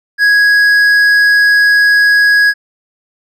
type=tone with hard clipping; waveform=triangle; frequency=1661.2 Hz; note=G#6; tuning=in tune; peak=-7 dBFS; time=0.18-2.54 s; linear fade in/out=50 ms; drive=9 dB; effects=none